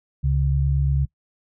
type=tone pair together; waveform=sine; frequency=69.36 / 138 Hz; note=C#2 / C#3; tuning=+2 / -7 cents; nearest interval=octave; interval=1191 cents; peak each=-20 dBFS; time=0.23-1.06 s; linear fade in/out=20 ms; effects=noise-tail reverb RT60 0.1 s tail -22 dB re dry